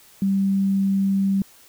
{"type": "tone", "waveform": "sine", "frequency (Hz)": 195.2, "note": "G3", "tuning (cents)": -7, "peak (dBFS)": -17, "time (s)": [0.22, 1.42], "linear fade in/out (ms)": 2, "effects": ["white hiss -51 dBFS RMS until 1.68 s"]}